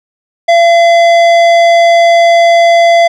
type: tone with tanh clipping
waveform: triangle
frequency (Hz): 680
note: F5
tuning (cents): -46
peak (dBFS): -5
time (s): 0.48-3.08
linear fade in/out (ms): 10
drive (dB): 18
effects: none